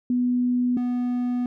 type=tone pair in turn; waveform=sine / triangle; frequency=246.9 / 246 Hz; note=B3 / B3; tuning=0 / -7 cents; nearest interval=unison; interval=7 cents; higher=first; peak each=-19 / -20 dBFS; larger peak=first; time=0.1-0.77 / 0.77-1.46 s; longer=second; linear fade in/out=2 ms; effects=none